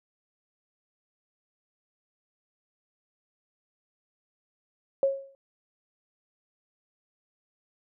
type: tone with exponential decay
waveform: sine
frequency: 546 Hz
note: C#5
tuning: 26 cents flat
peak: -17 dBFS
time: 5.03-5.35 s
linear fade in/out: 1 ms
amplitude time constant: 68 ms
effects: none